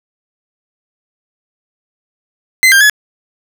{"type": "tone with pitch steps", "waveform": "40% pulse", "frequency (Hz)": [2053, 1594, 1697], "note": ["C7", "G6", "G#6"], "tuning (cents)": [-33, 28, 37], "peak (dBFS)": -4, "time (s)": [2.63, 2.897], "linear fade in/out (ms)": 0, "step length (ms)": 89, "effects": []}